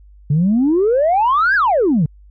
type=exponential two-way sweep; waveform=sine; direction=up then down; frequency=138.59 to 1691 to 138.59 Hz; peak=-10 dBFS; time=0.3-2.06 s; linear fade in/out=5 ms; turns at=1.55 s; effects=tanh soft clip ceiling -8 dBFS + added 50 Hz sine -41 dBFS peak until 2.3 s